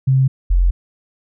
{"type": "tone pair in turn", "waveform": "sine", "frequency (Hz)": [132.7, 44.08], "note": ["C3", "F1"], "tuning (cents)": [25, 17], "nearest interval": "octave + perfect fifth", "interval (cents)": 1908, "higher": "first", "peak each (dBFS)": -10, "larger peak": "neither", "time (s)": [[0.07, 0.28], [0.5, 0.71]], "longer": "neither", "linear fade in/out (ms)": 10, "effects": []}